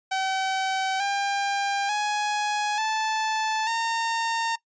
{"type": "tone with pitch steps", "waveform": "sawtooth", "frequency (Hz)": [764, 799.2, 836, 874.6, 914.9], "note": ["G5", "G5", "G#5", "A5", "A#5"], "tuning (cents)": [-45, 33, 11, -11, -33], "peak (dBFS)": -20, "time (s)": [0.11, 4.56], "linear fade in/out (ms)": 10, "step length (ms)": 890, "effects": ["noise-tail reverb RT60 0.1 s tail -19 dB re dry", "resampled to 16000 Hz"]}